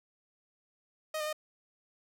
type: tone with pitch steps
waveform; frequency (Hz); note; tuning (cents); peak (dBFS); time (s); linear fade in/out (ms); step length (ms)
sawtooth; 624 / 607 / 615; D#5 / D#5 / D#5; +5 / -43 / -20; -29; 1.14-1.329; 5; 63
effects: none